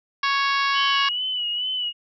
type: harmonic tone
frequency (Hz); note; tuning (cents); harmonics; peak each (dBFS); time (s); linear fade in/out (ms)
554.4; C#5; 0; 2 / 3 / 4 / 5 / 6 / 7 / 8 / 9 / 10; -22 / -26 / -28 / -30 / -32 / -33 / -34 / -35 / -36; 0.23-1.09; 5
type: tone with vibrato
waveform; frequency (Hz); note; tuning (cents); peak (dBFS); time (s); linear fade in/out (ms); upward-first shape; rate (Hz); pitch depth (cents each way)
sine; 2957; F#7; -2; -23; 0.73-1.93; 50; sine; 2.3; 53
effects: none